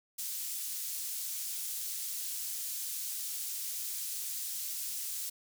pink high-pass noise, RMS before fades -38 dBFS, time 0.18-5.3 s, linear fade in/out 10 ms, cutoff 6900 Hz, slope 12 dB/octave, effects none

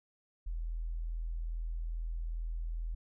sine tone, 41.2 Hz, E1, in tune, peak -34 dBFS, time 0.46-2.95 s, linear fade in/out 10 ms, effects none

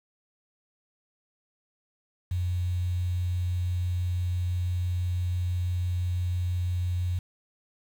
sine tone with quantisation, 89.4 Hz, F2, 41 cents sharp, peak -25 dBFS, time 2.31-7.19 s, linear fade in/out 5 ms, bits 8, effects none

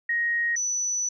sine tone pair in turn, 1877 / 5959 Hz, A#6 / F#8, +11 / +11 cents, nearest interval octave + minor sixth, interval 2000 cents, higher second, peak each -22 / -24 dBFS, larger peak first, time 0.09-0.56 / 0.56-1.09 s, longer second, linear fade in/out 5 ms, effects none

